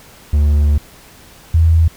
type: tone pair in turn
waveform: triangle / sine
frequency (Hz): 73.42 / 81.89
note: D2 / E2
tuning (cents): 0 / -11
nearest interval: major second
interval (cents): 189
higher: second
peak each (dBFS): -7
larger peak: neither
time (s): 0.33-0.78 / 1.54-1.88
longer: first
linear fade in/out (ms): 5
effects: pink hiss -42 dBFS RMS until 1.96 s